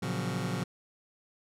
sawtooth chord, Gb major seventh, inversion first, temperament just, 115.62 / 138.75 / 173.43 / 185 Hz, Bb2 / Db3 / F3 / Gb3, -14 / +2 / -12 / 0 cents, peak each -32 dBFS, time 0.02-0.64 s, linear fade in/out 10 ms, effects low-pass 11000 Hz 12 dB/octave

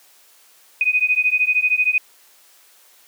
sine beating tone pair, 2489 / 2502 Hz, D#7 / D#7, 0 / +9 cents, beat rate 13 Hz, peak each -18 dBFS, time 0.81-1.98 s, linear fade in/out 2 ms, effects white hiss -52 dBFS RMS until 3.07 s + high-pass 400 Hz 12 dB/octave

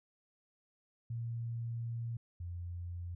sine tone pair in turn, 116.54 / 87.31 Hz, A#2 / F2, 0 / 0 cents, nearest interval perfect fourth, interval 500 cents, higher first, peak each -36 / -39 dBFS, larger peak first, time 1.1-2.17 / 2.4-3.15 s, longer first, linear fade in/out 5 ms, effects none

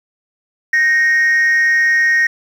sine tone with frequency modulation, 1864.7 Hz, A#6, in tune, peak -8 dBFS, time 0.73-2.27 s, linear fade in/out 5 ms, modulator 305 Hz, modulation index 0.31, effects tanh soft clip ceiling -8 dBFS + 7-bit

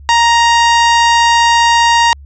sawtooth tone, 935 Hz, A#5, 5 cents sharp, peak -3 dBFS, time 0.09-2.13 s, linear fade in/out 0 ms, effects added 70 Hz sine -32 dBFS peak until 2.25 s + resampled to 16000 Hz

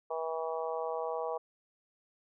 harmonic tone, 161.8 Hz, E3, 32 cents flat, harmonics 3 / 4 / 5 / 6 / 7, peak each -36 / -38 / -40 / -42 / -43 dBFS, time 0.1-1.38 s, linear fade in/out 10 ms, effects none

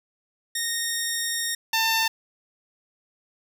10% pulse tone pair in turn, 1852 / 897 Hz, A#6 / A5, -12 / +33 cents, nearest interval octave + minor second, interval 1255 cents, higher first, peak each -16 / -12 dBFS, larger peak second, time 0.55-1.55 / 1.73-2.08 s, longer first, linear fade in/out 5 ms, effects none

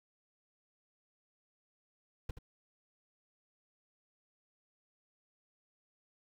brown noise with echo, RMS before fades -35 dBFS, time 2.29-2.31 s, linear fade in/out 5 ms, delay 77 ms, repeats 1, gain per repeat -10 dB, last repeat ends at 2.387 s, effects none

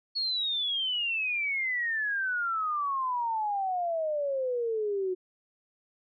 sine exponential sweep, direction down, 4384 to 362.7 Hz, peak -27 dBFS, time 0.15-5.15 s, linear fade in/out 20 ms, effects none

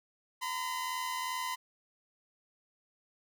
sawtooth tone pair together, 932.3 / 1014.9 Hz, A#5 / B5, 0 / +47 cents, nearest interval minor second, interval 147 cents, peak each -37 / -31 dBFS, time 0.41-1.56 s, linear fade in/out 20 ms, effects none

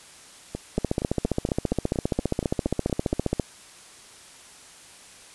two click trains, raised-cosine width 2 ms, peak -16 / -9 dBFS, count 12 / 40, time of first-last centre 0.55-3.132 / 0.78-3.397 s, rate 4.26 / 14.9 Hz, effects white hiss -48 dBFS RMS until 5.34 s + resampled to 24000 Hz

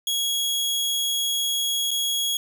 sawtooth tone with dropouts, 3322 Hz, G#7, in tune, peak -19 dBFS, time 0.07-2.37 s, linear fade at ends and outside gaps 2 ms, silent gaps 1.908-1.913 s, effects none

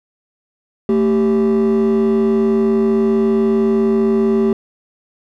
triangle tone pair together, 223.2 / 390.5 Hz, A3 / G4, +25 / -7 cents, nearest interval minor seventh, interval 968 cents, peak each -11 dBFS, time 0.89-4.53 s, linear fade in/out 2 ms, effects tanh soft clip ceiling -7 dBFS

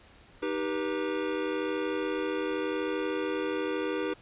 square chord, Eb augmented, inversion none, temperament equal with one note detuned, 311.1 / 392 / 484.6 Hz, Eb4 / G4 / B4, 0 / 0 / -33 cents, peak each -34 dBFS, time 0.42-4.14 s, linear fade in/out 10 ms, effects pink hiss -56 dBFS RMS until 4.21 s + resampled to 8000 Hz

